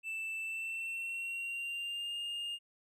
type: tone with pitch glide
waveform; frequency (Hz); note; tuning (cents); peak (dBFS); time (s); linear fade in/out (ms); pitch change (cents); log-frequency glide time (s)
triangle; 2651 to 2825; E7 to F7; +9 to +19; -35; 0.03-2.59; 50; +110; 0.41-2.17
effects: none